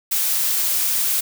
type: noise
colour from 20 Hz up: blue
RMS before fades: -20 dBFS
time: 0.11-1.21 s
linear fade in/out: 10 ms
effects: none